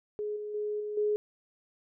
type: tone with level steps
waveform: sine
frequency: 419.7 Hz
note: G#4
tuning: 18 cents sharp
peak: -31 / -35 / -30 / -33 / -25 dBFS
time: 0.19-1.16 s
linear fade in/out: 0 ms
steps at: 0.36 / 0.54 / 0.8 / 0.97 s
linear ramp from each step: 5 ms
effects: none